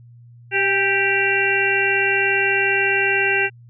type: harmonic tone with a mistuned harmonic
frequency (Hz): 391.6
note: G4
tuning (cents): -2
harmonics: 1 / 2 / 4 / 5 / 6 / 7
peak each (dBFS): -23 / -27 / -21 / -24 / -24 / -21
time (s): 0.51-3.5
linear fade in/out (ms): 50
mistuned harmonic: 2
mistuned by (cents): +34
effects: added 119 Hz sine -42 dBFS peak until 3.69 s